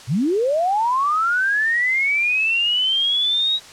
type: linear sweep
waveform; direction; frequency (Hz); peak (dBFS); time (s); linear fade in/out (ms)
sine; up; 101.7 to 3844; -16; 0.07-3.6; 50
effects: white hiss -41 dBFS RMS until 3.72 s + low-pass 7000 Hz 12 dB/octave